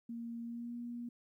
sine tone with pitch glide, 233.1 to 238.8 Hz, A#3 to A#3, 0 to +42 cents, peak -40 dBFS, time 0.09-1.09 s, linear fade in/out 5 ms, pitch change +42 cents, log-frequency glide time 0.42-0.75 s, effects 13-bit

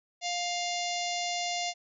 harmonic tone, 702 Hz, F5, 9 cents sharp, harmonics 1 / 3 / 4 / 5 / 6 / 7 / 8 / 9 / 10, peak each -33 / -38 / -39 / -40 / -41 / -41 / -42 / -43 / -43 dBFS, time 0.21-1.74 s, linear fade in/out 50 ms, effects none

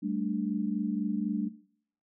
sine chord, G suspended second, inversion none, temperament equal, 196 / 220 / 293.7 Hz, G3 / A3 / D4, 0 / 0 / 0 cents, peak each -33 dBFS, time 0.02-1.49 s, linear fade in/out 20 ms, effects noise-tail reverb RT60 0.6 s tail -18 dB re dry

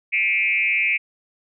sine tone with frequency modulation, 2349 Hz, D7, in tune, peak -17 dBFS, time 0.12-0.98 s, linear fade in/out 20 ms, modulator 193 Hz, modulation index 1.2, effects none

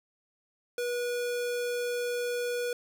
square tone, 485.2 Hz, B4, 31 cents flat, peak -30 dBFS, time 0.78-2.73 s, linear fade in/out 2 ms, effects none

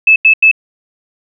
sine tone bursts, 2612 Hz, E7, 17 cents flat, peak -3 dBFS, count 3, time 0.07-0.514 s, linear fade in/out 5 ms, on 90 ms, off 87 ms, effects none

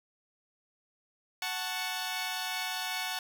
10% pulse chord, F# minor, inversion none, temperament equal, 740 / 880 / 1108.7 Hz, F#5 / A5 / C#6, 0 / 0 / 0 cents, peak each -27 / -29 / -32 dBFS, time 1.42-3.19 s, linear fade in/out 2 ms, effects none

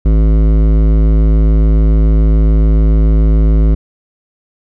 triangle tone with hard clipping, 53.5 Hz, A1, 48 cents flat, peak -8 dBFS, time 0.05-3.75 s, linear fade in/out 10 ms, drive 18 dB, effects none

